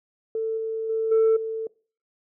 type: tone with level steps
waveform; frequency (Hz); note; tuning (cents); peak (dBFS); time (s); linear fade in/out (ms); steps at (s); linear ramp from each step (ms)
sine; 445.1; A4; +20; -23 / -25 / -21 / -13 / -26; 0.35-1.67; 2; 0.57 / 0.89 / 1.11 / 1.36; 10
effects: noise-tail reverb RT60 0.4 s tail -23 dB re dry + tanh soft clip ceiling -14 dBFS